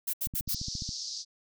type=noise bursts; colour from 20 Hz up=violet; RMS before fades=-31 dBFS; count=4; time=0.07-0.549 s; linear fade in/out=10 ms; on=65 ms; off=73 ms
type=click train; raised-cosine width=5 ms; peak=-26 dBFS; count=10; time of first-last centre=0.27-0.891 s; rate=14.5 Hz
type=band-pass noise; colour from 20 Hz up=pink; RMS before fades=-38 dBFS; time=0.47-1.25 s; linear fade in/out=50 ms; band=4500 to 5900 Hz; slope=48 dB/octave
effects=none